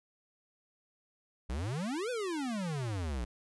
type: exponential two-way sweep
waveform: square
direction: up then down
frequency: 56 to 515 to 56 Hz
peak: -34 dBFS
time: 1.49-3.25 s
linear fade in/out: 10 ms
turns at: 2.1 s
effects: resampled to 24000 Hz